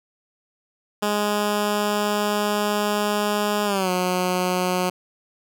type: tone with pitch glide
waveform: 10% pulse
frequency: 207.7 to 181.86 Hz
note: G#3 to F#3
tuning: 0 to -30 cents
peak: -12 dBFS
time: 1.02-4.9 s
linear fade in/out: 10 ms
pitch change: -230 cents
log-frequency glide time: 3.65-3.9 s
effects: none